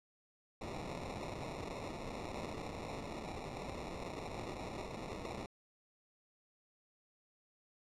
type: noise with sample-and-hold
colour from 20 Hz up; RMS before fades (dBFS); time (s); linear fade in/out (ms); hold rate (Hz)
white; -44; 0.61-5.46; 2; 1575
effects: low-pass 7000 Hz 12 dB/octave